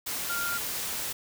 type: tone in noise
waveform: sine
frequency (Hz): 1396.9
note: F6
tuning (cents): 0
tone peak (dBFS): -30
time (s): 0.29-0.58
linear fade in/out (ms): 10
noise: white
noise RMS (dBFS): -33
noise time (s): 0.06-1.13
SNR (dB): 0
effects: none